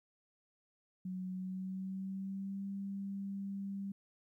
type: tone with pitch glide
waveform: sine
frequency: 185 to 197.14 Hz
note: F#3 to G3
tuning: 0 to +10 cents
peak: -38 dBFS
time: 1.05-3.92 s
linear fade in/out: 5 ms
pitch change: +110 cents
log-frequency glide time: 1.31-2.66 s
effects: 13-bit